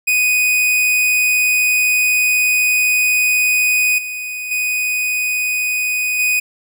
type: tone with level steps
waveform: 45% pulse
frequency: 2489 Hz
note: D#7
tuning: in tune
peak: -12 / -23 / -16 / -13 dBFS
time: 0.07-6.4 s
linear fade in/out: 10 ms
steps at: 3.98 / 4.51 / 6.19 s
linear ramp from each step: 5 ms
effects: none